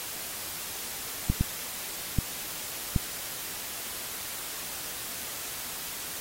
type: clicks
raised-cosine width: 5 ms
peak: -11 dBFS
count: 4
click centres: 1.3 / 1.41 / 2.187 / 2.962 s
effects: white hiss -37 dBFS RMS until 6.2 s + AAC 48 kbps

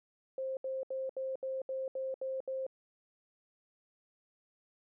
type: tone bursts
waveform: sine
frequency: 528 Hz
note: C5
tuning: 16 cents sharp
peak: -34 dBFS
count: 9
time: 0.38-2.666 s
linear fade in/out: 2 ms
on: 190 ms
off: 72 ms
effects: none

